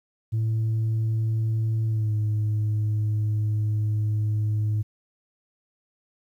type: tone with pitch glide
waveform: sine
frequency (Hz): 111.1 to 106.57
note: A2 to G#2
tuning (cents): +17 to +45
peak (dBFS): -19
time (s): 0.32-4.83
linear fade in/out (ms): 20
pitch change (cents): -72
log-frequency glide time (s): 1.87-2.13
effects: tanh soft clip ceiling -20 dBFS + 10-bit